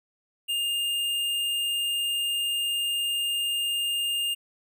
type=tone with hard clipping; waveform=sine; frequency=2817 Hz; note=F7; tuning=14 cents sharp; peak=-26 dBFS; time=0.48-4.35 s; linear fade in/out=20 ms; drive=15 dB; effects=none